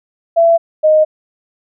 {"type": "tone pair in turn", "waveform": "sine", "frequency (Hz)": [670, 619.9], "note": ["E5", "D#5"], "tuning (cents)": [28, -7], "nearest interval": "minor second", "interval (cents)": 135, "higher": "first", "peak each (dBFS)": -6, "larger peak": "neither", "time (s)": [[0.36, 0.58], [0.83, 1.05]], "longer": "neither", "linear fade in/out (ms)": 20, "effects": []}